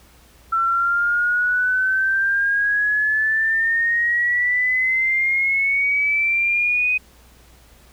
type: exponential sweep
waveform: sine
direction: up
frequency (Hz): 1338 to 2508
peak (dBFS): -16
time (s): 0.52-6.98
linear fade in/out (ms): 10
effects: added 60 Hz sine -50 dBFS peak until 7.92 s + pink hiss -52 dBFS RMS until 7.92 s